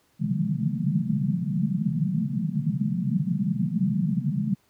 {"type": "band-pass noise", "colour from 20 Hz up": "white", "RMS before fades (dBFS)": -25, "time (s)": [0.19, 4.55], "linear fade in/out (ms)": 20, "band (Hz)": [130, 220], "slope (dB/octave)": 96, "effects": ["pink hiss -65 dBFS RMS until 4.69 s", "high-pass 80 Hz 12 dB/octave"]}